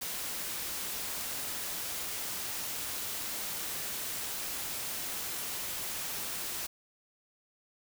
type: noise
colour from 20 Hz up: white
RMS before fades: -37 dBFS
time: 0.01-6.67 s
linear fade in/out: 10 ms
effects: none